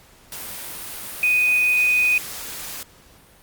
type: tone in noise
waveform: sine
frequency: 2489 Hz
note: D#7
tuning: in tune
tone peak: -15 dBFS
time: 1.23-2.18 s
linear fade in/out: 2 ms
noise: white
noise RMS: -33 dBFS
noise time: 0.32-2.83 s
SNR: +15 dB
effects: pink hiss -51 dBFS RMS until 3.42 s + Opus 48 kbps